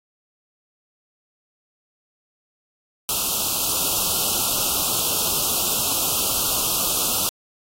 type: band-stop noise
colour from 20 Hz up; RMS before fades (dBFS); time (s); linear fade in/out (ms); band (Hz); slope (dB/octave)
white; -22; 3.09-7.29; 0; 1400 to 2600; 96
effects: AAC 48 kbps